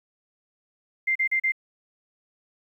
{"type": "tone bursts", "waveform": "sine", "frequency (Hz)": 2093, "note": "C7", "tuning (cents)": 0, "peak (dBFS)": -20, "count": 4, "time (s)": [1.07, 1.521], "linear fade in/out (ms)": 10, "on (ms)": 85, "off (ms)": 37, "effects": ["10-bit"]}